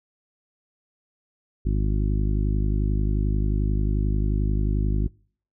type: harmonic tone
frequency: 51.3 Hz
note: G#1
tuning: 21 cents flat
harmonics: 1 / 2 / 3 / 4 / 5 / 6 / 7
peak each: -21 / -27 / -31 / -33 / -35 / -37 / -38 dBFS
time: 1.65-5.08 s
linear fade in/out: 10 ms
effects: noise-tail reverb RT60 0.5 s tail -26 dB re dry